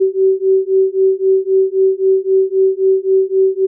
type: beating tone pair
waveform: sine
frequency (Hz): 380.5 / 384.3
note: F#4 / G4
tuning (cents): +48 / -34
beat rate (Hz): 3.8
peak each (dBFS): -13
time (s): 0-3.67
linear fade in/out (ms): 20
effects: none